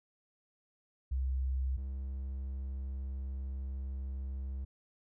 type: tone pair in turn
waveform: sine / triangle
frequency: 65.41 / 66.59 Hz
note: C2 / C2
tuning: 0 / +31 cents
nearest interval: unison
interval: 31 cents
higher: second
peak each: -30 / -34 dBFS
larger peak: first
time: 1.11-1.77 / 1.77-4.65 s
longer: second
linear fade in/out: 10 ms
effects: none